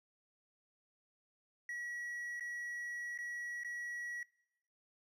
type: tone with dropouts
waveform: triangle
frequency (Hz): 1924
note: B6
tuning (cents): -46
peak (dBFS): -38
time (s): 1.69-4.23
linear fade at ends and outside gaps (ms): 2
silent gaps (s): 2.397-2.407 / 3.177-3.187 / 3.635-3.646
effects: noise-tail reverb RT60 0.8 s tail -23 dB re dry + resampled to 32000 Hz